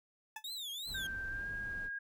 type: tone with exponential decay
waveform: 20% pulse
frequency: 868 Hz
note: A5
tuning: 24 cents flat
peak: -34 dBFS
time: 0.36-0.44 s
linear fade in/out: 5 ms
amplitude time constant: 17 ms
type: tone with vibrato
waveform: 40% pulse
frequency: 3649 Hz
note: A#7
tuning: 38 cents flat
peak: -39 dBFS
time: 0.44-1.07 s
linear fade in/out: 5 ms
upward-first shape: triangle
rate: 2.8 Hz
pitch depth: 230 cents each way
type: noise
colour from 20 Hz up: brown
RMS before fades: -48 dBFS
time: 0.85-1.9 s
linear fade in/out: 50 ms
type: tone with pitch glide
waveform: sine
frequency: 1568 to 1628.9 Hz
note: G6 to G#6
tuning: 0 to -34 cents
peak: -38 dBFS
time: 0.94-1.99 s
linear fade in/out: 10 ms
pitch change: +66 cents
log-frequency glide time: 1.27-1.5 s
effects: none